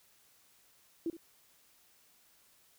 sine tone with echo, 332.5 Hz, E4, 15 cents sharp, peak -31 dBFS, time 1.06-1.1 s, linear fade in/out 2 ms, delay 68 ms, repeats 1, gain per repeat -14 dB, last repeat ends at 1.168 s, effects white hiss -66 dBFS RMS until 2.78 s

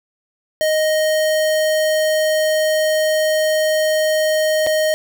square tone with dropouts, 622.3 Hz, D#5, in tune, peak -15 dBFS, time 0.61-4.94 s, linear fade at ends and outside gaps 0 ms, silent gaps 4.665-4.67 s, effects none

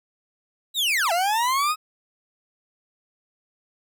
40% pulse linear two-way sweep, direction down then up, 3960 to 659.3 to 1278 Hz, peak -19 dBFS, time 0.74-1.76 s, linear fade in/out 50 ms, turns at 1.12 s, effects none

